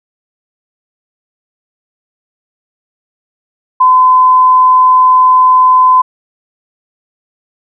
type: tone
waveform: sine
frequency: 1019 Hz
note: C6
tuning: 46 cents flat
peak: -3 dBFS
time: 3.8-6.02 s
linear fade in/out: 10 ms
effects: none